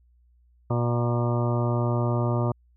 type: harmonic tone with a mistuned harmonic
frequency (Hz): 120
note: B2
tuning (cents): -49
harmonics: 1 / 2 / 3 / 4 / 5 / 6 / 7 / 8 / 9 / 10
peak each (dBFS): -23 / -31 / -31 / -37 / -32 / -38 / -42 / -36 / -40 / -37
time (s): 0.7-2.52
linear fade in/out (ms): 5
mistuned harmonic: 8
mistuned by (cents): -33
effects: added 60 Hz sine -57 dBFS peak until 2.76 s